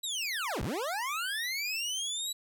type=linear two-way sweep; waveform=25% pulse; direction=down then up; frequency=3951 to 37.41 to 3951 Hz; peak=-28 dBFS; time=0.03-2.33 s; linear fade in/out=10 ms; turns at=0.62 s; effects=none